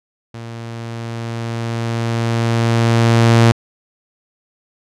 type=tone with level ramp; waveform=sawtooth; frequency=115.6 Hz; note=A#2; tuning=14 cents flat; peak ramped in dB=-25 to -3 dBFS; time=0.34-3.52 s; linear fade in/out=5 ms; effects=low-pass 7000 Hz 12 dB/octave